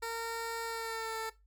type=tone with pitch glide; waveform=15% pulse; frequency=458.7 to 444.9 Hz; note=A#4 to A4; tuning=-28 to +19 cents; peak=-29 dBFS; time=0.02-1.3 s; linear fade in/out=10 ms; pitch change=-53 cents; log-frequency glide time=0.65-1.18 s; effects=noise-tail reverb RT60 0.2 s tail -17 dB re dry + added 50 Hz sine -62 dBFS peak until 1.46 s

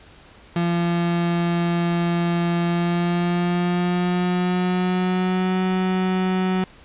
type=tone with pitch glide; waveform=35% pulse; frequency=171.6 to 186.05 Hz; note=F3 to F#3; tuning=-30 to +10 cents; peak=-17 dBFS; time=0.56-6.64 s; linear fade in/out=2 ms; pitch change=+140 cents; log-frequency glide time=2.65-5.61 s; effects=pink hiss -48 dBFS RMS until 6.84 s + resampled to 8000 Hz

